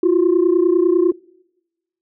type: tone pair together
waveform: sine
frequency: 338.8 / 368.8 Hz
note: E4 / F#4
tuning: +48 / -6 cents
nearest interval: minor second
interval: 146 cents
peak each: -13 dBFS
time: 0.03-1.12 s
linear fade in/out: 5 ms
effects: noise-tail reverb RT60 1.0 s tail -25 dB re dry + tanh soft clip ceiling -7 dBFS